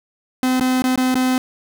45% pulse tone with dropouts, 256.2 Hz, C4, 36 cents flat, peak -15 dBFS, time 0.43-1.38 s, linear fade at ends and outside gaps 1 ms, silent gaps 0.598-0.609 / 0.821-0.84 / 0.958-0.976 / 1.144-1.154 s, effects 8-bit

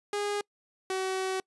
sawtooth tone pair in turn, 410.4 / 378 Hz, G#4 / F#4, -21 / +37 cents, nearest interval minor second, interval 142 cents, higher first, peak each -25 dBFS, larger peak neither, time 0.13-0.41 / 0.9-1.4 s, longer second, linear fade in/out 2 ms, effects noise-tail reverb RT60 0.1 s tail -26 dB re dry + resampled to 24000 Hz

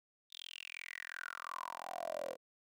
10% pulse tone with high-pass filter sweep, 42.84 Hz, F1, 33 cents flat, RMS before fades -45 dBFS, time 0.3-2.37 s, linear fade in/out 50 ms, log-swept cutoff 3700 to 490 Hz, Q 8.8, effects none

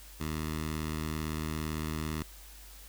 10% pulse tone with notch filter, 77.8 Hz, D#2, in tune, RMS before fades -35 dBFS, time 0.2-2.23 s, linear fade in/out 5 ms, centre 520 Hz, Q 1.2, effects added 50 Hz sine -50 dBFS peak until 2.88 s + white hiss -53 dBFS RMS until 2.88 s

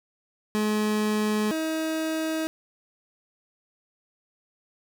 30% pulse tone pair in turn, 212.6 / 318 Hz, G#3 / D#4, +41 / +38 cents, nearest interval perfect fifth, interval 697 cents, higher second, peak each -20 / -23 dBFS, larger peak first, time 0.55-1.51 / 1.51-2.47 s, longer neither, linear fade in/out 0 ms, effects none

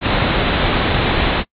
pink low-pass noise, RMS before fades -17 dBFS, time 0.01-1.44 s, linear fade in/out 50 ms, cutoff 4000 Hz, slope 96 dB/octave, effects noise-tail reverb RT60 0.1 s tail -25 dB re dry + AAC 32 kbps

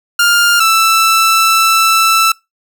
sawtooth tone pair in turn, 1404 / 1325.2 Hz, F6 / E6, +9 / +9 cents, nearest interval minor second, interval 100 cents, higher first, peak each -4 dBFS, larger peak neither, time 0.19-0.6 / 0.6-2.32 s, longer second, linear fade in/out 5 ms, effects noise-tail reverb RT60 0.2 s tail -23 dB re dry

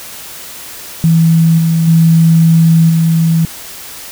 sine tone with level steps, 163.9 Hz, E3, 10 cents flat, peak -5 / -8 / -4 / -7 dBFS, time 1.04-3.45 s, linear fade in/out 0 ms, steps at 1.58 / 1.87 / 2.89 s, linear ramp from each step 10 ms, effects white hiss -29 dBFS RMS until 4.11 s

